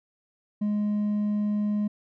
sine tone with hard clipping, 208.4 Hz, G#3, 6 cents sharp, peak -24 dBFS, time 0.61-1.88 s, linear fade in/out 10 ms, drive 2 dB, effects none

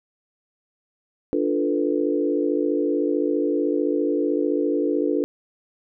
sine chord, B half-diminished seventh, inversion first, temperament equal, 293.7 / 349.2 / 440 / 493.9 Hz, D4 / F4 / A4 / B4, 0 / 0 / 0 / 0 cents, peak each -23 / -25 / -25 / -27 dBFS, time 1.33-5.24 s, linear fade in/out 0 ms, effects none

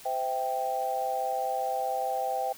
sine chord, C major, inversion none, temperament equal with one note detuned, 513.1 / 659.3 / 784 Hz, C5 / E5 / G5, -34 / 0 / 0 cents, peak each -34 / -34 / -29 dBFS, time 0.05-2.53 s, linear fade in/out 10 ms, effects white hiss -49 dBFS RMS until 2.57 s

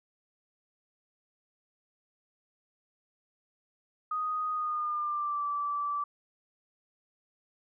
sine tone with pitch glide, 1244.5 to 1161.2 Hz, D#6 to D6, 0 to -20 cents, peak -29 dBFS, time 4.11-6.04 s, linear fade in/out 5 ms, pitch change -120 cents, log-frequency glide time 4.52-5.45 s, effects none

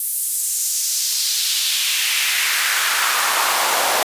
pink noise with high-pass filter sweep, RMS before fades -19 dBFS, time 0-4.03 s, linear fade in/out 2 ms, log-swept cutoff 11000 to 640 Hz, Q 1.8, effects resampled to 32000 Hz

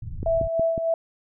pink low-pass noise, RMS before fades -32 dBFS, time 0.02-0.48 s, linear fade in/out 5 ms, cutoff 130 Hz, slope 24 dB/octave
click train, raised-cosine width 3 ms, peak -17 dBFS, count 4, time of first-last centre 0.23-0.778 s, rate 5.47 Hz
sine tone with tremolo, 659.3 Hz, E5, in tune, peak -18 dBFS, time 0.26-0.94 s, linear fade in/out 2 ms, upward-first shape sine, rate 3.3 Hz, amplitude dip 55%
effects none

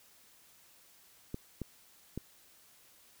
clicks, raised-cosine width 3 ms, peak -24 dBFS, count 3, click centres 1.344 / 1.617 / 2.176 s, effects white hiss -62 dBFS RMS until 3.2 s

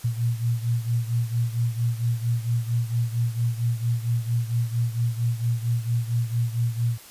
sine beating tone pair, 116.54 / 120.94 Hz, A#2 / B2, 0 / -36 cents, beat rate 4.4 Hz, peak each -23 / -27 dBFS, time 0.04-6.98 s, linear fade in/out 10 ms, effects white hiss -46 dBFS RMS until 7.1 s + resampled to 32000 Hz

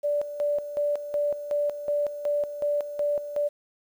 sine tone with tremolo, 584 Hz, D5, 10 cents flat, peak -22 dBFS, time 0.03-3.49 s, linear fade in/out 20 ms, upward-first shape square, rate 2.7 Hz, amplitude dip 70%, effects 9-bit

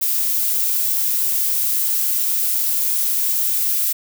violet noise, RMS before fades -19 dBFS, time 0.01-3.93 s, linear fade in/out 10 ms, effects none

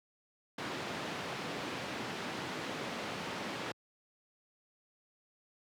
pink band-pass noise, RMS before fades -40 dBFS, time 0.58-3.72 s, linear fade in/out 5 ms, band 180 to 3800 Hz, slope 12 dB/octave, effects high-pass 80 Hz 12 dB/octave

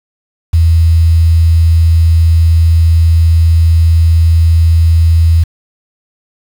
sine tone with quantisation, 82.41 Hz, E2, in tune, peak -4 dBFS, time 0.53-5.44 s, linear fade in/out 10 ms, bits 5, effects none

